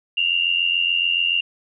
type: tone pair together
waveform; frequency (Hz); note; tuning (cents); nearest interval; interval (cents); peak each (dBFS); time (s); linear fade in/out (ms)
sine; 2756 / 2843; F7 / F7; -24 / +30; minor second; 54; -20; 0.17-1.41; 5
effects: none